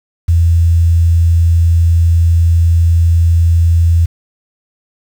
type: tone with quantisation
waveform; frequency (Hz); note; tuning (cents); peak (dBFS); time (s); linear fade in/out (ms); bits
sine; 84; E2; +33; -6; 0.28-4.06; 10; 6
effects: none